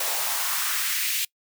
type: noise with high-pass filter sweep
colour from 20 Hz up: white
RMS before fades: -26 dBFS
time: 0-1.25 s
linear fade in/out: 5 ms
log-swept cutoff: 550 to 2700 Hz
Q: 1.9
effects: noise-tail reverb RT60 0.1 s tail -24 dB re dry